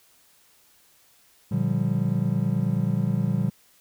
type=chord; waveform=triangle; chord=G minor seventh; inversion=first; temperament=just; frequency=117.6 / 147 / 176.4 / 196 Hz; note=Bb2 / D3 / F3 / G3; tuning=+16 / +2 / +18 / 0 cents; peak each=-25 dBFS; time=1.51-3.5 s; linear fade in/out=10 ms; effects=white hiss -59 dBFS RMS until 3.8 s